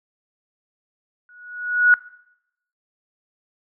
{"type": "tone with exponential growth", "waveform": "sine", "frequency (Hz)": 1461, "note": "F#6", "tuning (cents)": -22, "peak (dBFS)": -8, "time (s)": [1.29, 1.94], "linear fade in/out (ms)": 1, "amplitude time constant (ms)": 140, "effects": ["noise-tail reverb RT60 0.8 s tail -21 dB re dry"]}